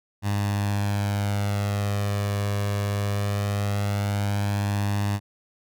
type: tone with flanger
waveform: sawtooth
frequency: 101.7 Hz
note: G#2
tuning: 36 cents flat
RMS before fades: -25 dBFS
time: 0.22-5.2 s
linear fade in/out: 50 ms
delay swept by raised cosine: 1.1 to 1.77 ms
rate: 0.2 Hz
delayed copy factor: +0.6
effects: none